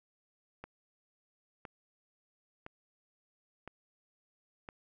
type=click train; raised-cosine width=0.5 ms; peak=-29 dBFS; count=5; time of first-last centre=0.64-4.689 s; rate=0.988 Hz; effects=none